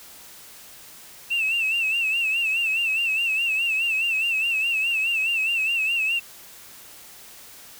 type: tone with vibrato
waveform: sine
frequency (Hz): 2670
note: E7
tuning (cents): +22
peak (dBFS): -19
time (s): 1.3-6.2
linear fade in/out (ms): 20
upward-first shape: sine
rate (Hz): 4.8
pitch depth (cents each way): 82
effects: tanh soft clip ceiling -17 dBFS + white hiss -45 dBFS RMS until 7.79 s